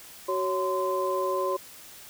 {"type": "tone cluster", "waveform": "sine", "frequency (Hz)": [375.4, 555, 1032], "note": ["F#4", "C#5", "C6"], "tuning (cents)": [25, 2, -24], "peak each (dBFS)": -29, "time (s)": [0.28, 1.57], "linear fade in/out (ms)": 10, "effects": ["white hiss -47 dBFS RMS until 2.09 s"]}